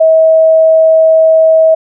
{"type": "tone", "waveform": "sine", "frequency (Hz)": 642, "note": "E5", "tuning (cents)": -46, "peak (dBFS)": -3, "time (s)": [0, 1.75], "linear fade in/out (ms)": 10, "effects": []}